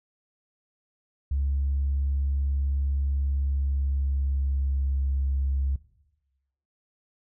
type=tone with pitch glide; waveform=sine; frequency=69.3 to 68.03 Hz; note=C#2 to C#2; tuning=0 to -32 cents; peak=-22 dBFS; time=1.31-5.76 s; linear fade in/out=5 ms; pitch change=-32 cents; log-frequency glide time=3.23-5.01 s; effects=noise-tail reverb RT60 1.0 s tail -18 dB re dry + tanh soft clip ceiling -19 dBFS